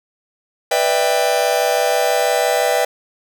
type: chord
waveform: 45% pulse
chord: E minor seventh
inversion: second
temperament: just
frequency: 494.4 / 593.3 / 659.3 / 791.1 Hz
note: B4 / D5 / E5 / G5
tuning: +2 / +18 / 0 / +16 cents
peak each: -20 dBFS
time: 0.71-2.85 s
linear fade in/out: 5 ms
effects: none